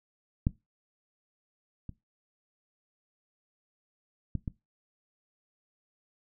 clicks, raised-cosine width 5 ms, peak -12 / -27 / -19 / -21 dBFS, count 4, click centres 0.469 / 1.893 / 4.353 / 4.478 s, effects noise-tail reverb RT60 0.2 s tail -19 dB re dry

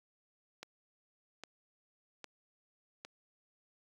click train, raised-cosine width 0.2 ms, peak -27 dBFS, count 4, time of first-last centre 0.63-3.049 s, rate 1.24 Hz, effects high-pass 150 Hz 12 dB/octave + 9-bit

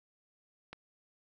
click, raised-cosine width 0.3 ms, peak -28 dBFS, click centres 0.73 s, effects none

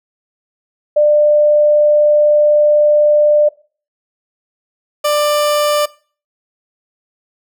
sine / 30% pulse tone pair in turn, 596 / 592.2 Hz, D5 / D5, +25 / +14 cents, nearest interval unison, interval 11 cents, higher first, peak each -7 / -9 dBFS, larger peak first, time 0.96-3.49 / 5.04-5.86 s, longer first, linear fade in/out 10 ms, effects noise-tail reverb RT60 0.4 s tail -20 dB re dry

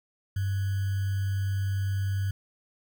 sine tone with sample-and-hold, 97.5 Hz, G2, 9 cents flat, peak -25 dBFS, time 0.36-2.31 s, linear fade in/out 5 ms, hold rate 1575 Hz, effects none

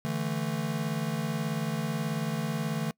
square chord, D suspended second, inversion none, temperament just, 146.83 / 165.19 / 220.2 Hz, D3 / E3 / A3, 0 / +4 / +2 cents, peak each -34 dBFS, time 0.05-2.91 s, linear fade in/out 0 ms, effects noise-tail reverb RT60 0.1 s tail -25 dB re dry

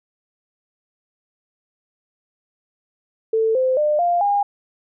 sine tone with pitch steps, 444.8 / 516.9 / 600.6 / 698 / 811.1 Hz, A4 / C5 / D5 / F5 / G#5, +19 / -21 / +39 / -1 / -41 cents, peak -15 dBFS, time 3.33-4.43 s, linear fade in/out 5 ms, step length 220 ms, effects none

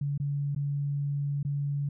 sine tone with dropouts, 142.6 Hz, C#3, 49 cents sharp, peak -27 dBFS, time 0.01-1.89 s, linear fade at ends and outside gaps 5 ms, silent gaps 0.178-0.199 / 0.549-0.561 / 1.43-1.449 s, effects none

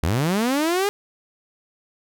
sawtooth linear sweep, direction up, 69.3 to 415.3 Hz, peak -15 dBFS, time 0.03-0.89 s, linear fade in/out 0 ms, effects none

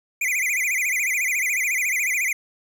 square tone with vibrato, 2217 Hz, C#7, in tune, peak -21 dBFS, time 0.21-2.33 s, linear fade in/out 5 ms, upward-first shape sine, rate 14 Hz, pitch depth 190 cents each way, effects none

